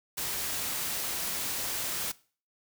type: noise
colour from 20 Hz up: white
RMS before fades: -33 dBFS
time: 0.17-2.12 s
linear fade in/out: 10 ms
effects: noise-tail reverb RT60 0.4 s tail -20 dB re dry